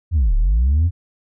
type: linear two-way sweep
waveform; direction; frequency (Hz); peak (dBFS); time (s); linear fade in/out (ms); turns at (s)
sine; down then up; 90.3 to 33.88 to 90.3; -10; 0.11-0.91; 50; 0.35
effects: tanh soft clip ceiling -11 dBFS